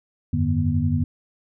sine tone cluster, 87.8 / 99.2 / 149.7 / 241.5 Hz, F2 / G2 / D3 / B3, +10 / +21 / +33 / -39 cents, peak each -24 dBFS, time 0.33-1.04 s, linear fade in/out 5 ms, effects none

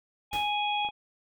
harmonic tone, 830.6 Hz, G#5, in tune, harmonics 1 / 3 / 4, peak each -28 / -33 / -33 dBFS, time 0.31-0.91 s, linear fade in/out 50 ms
pink noise with exponential decay, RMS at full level -37 dBFS, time 0.33-0.62 s, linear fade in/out 0 ms, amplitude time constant 63 ms
clicks, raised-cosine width 1 ms, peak -32 dBFS, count 2, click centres 0.849 / 0.888 s
effects none

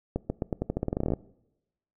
accelerating click train, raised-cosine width 2 ms, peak -14 dBFS, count 18, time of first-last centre 0.16-1.136 s, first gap 140 ms, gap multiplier 0.87, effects noise-tail reverb RT60 0.9 s tail -22 dB re dry

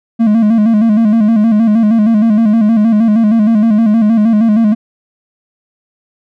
triangle tone with vibrato, 219.2 Hz, A3, 6 cents flat, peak -4 dBFS, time 0.19-4.75 s, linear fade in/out 20 ms, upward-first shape square, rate 6.4 Hz, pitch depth 74 cents each way, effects none

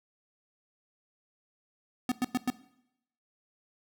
square tone bursts, 250 Hz, B3, 21 cents sharp, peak -26 dBFS, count 4, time 2.09-2.502 s, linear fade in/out 2 ms, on 28 ms, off 100 ms, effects noise-tail reverb RT60 0.8 s tail -18 dB re dry

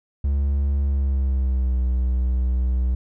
triangle tone with pitch glide, 69.9 to 62.63 Hz, C#2 to B1, +15 to +25 cents, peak -16 dBFS, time 0.24-2.95 s, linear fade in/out 5 ms, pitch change -190 cents, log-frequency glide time 0.83-1.78 s, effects none

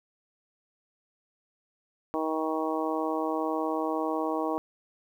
harmonic tone, 158.2 Hz, D#3, 29 cents sharp, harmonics 2 / 3 / 4 / 5 / 6 / 7, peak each -31 / -33 / -34 / -35 / -36 / -36 dBFS, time 2.14-4.58 s, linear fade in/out 0 ms, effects 10-bit

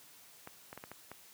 clicks, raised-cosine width 0.5 ms, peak -30 dBFS, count 6, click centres 0.474 / 0.729 / 0.776 / 0.839 / 0.916 / 1.116 s, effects white hiss -58 dBFS RMS until 1.33 s + high-pass 80 Hz 12 dB/octave

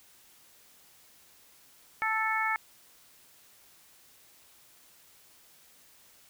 harmonic tone, 440 Hz, A4, in tune, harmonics 2 / 3 / 4 / 5, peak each -32 / -32 / -32 / -32 dBFS, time 2.02-2.56 s, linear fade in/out 0 ms, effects white hiss -59 dBFS RMS until 6.29 s

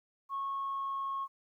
sine tone with pitch glide, 1097 to 1090.7 Hz, C#6 to C#6, -18 to -28 cents, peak -32 dBFS, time 0.29-1.28 s, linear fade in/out 50 ms, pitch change -10 cents, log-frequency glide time 0.48-1.17 s, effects tanh soft clip ceiling -29 dBFS + 12-bit

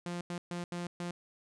sawtooth tone bursts at uneven times, 174.61 Hz, F3, in tune, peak -32 dBFS, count 5, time 0.06-0.21 / 0.3-0.38 / 0.51-0.64 / 0.72-0.87 / 1-1.11 s, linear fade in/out 2 ms, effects resampled to 22050 Hz

